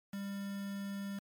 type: tone with quantisation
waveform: triangle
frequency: 198.7 Hz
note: G3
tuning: 24 cents sharp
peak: -36 dBFS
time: 0.13-1.19 s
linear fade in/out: 5 ms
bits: 8
effects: MP3 96 kbps